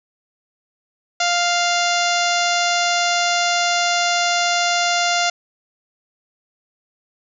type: harmonic tone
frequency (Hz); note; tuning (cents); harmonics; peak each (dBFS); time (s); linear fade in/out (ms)
698.5; F5; 0; 1 / 2 / 3 / 4 / 5 / 6 / 7 / 8 / 9 / 10; -20 / -23 / -25 / -26 / -27 / -28 / -28 / -29 / -30 / -30; 1.2-5.3; 5
effects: none